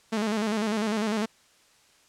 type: tone with vibrato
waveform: sawtooth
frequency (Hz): 215.1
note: A3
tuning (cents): -39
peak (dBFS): -21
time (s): 0.12-1.26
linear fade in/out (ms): 10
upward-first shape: square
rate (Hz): 10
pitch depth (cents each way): 66
effects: white hiss -60 dBFS RMS until 2.08 s + low-pass 8000 Hz 12 dB/octave